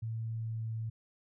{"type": "tone with pitch glide", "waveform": "sine", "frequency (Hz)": [112.8, 112.02], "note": ["A2", "A2"], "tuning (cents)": [44, 32], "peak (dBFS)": -34, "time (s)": [0.02, 0.9], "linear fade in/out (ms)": 10, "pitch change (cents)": -12, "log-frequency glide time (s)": [0.37, 0.62], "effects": []}